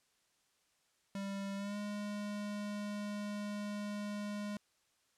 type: tone with pitch glide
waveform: square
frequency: 197.4 to 206.5 Hz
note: G3 to G#3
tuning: +12 to -10 cents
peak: -39 dBFS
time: 1.15-4.57 s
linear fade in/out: 2 ms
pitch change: +78 cents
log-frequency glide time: 1.56-1.77 s
effects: white hiss -75 dBFS RMS until 5.17 s + low-pass 9000 Hz 12 dB/octave